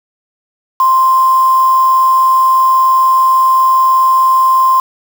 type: tone with quantisation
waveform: sine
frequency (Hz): 1046.5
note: C6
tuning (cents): 0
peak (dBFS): -6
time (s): 0.8-4.8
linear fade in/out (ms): 2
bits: 4
effects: none